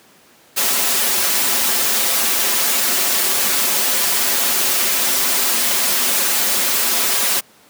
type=noise with comb filter; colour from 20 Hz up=white; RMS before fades=-17 dBFS; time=0.56-7.41 s; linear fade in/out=20 ms; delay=6.5 ms; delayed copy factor=-0.8; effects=pink hiss -49 dBFS RMS until 7.69 s + high-pass 200 Hz 12 dB/octave